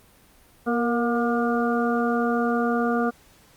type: harmonic tone with a mistuned harmonic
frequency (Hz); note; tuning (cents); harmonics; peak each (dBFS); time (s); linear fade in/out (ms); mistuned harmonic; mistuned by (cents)
238; A#3; +36; 1 / 2 / 3 / 5 / 6; -23 / -26 / -28 / -30 / -31; 0.66-3.11; 20; 2; -30
effects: pink hiss -55 dBFS RMS until 3.56 s + Opus 32 kbps